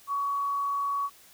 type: tone with frequency modulation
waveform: sine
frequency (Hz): 1125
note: C#6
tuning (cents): +25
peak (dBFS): -26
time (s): 0.07-1.1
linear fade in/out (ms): 50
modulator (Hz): 40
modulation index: 0.29
effects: white hiss -55 dBFS RMS until 1.33 s